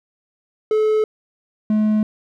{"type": "tone pair in turn", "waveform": "triangle", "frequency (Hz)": [431.5, 214], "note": ["A4", "A3"], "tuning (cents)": [-34, -48], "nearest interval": "octave", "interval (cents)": 1214, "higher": "first", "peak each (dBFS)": -12, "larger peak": "neither", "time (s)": [[0.71, 1.04], [1.7, 2.03]], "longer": "neither", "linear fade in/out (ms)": 2, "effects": []}